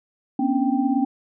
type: tone cluster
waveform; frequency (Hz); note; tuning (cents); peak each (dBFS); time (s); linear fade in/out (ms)
sine; 240.6 / 270.2 / 287.3 / 784; B3 / C#4 / D4 / G5; -45 / -44 / -38 / 0; -24 / -21 / -25 / -27; 0.39-1.05; 5
effects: none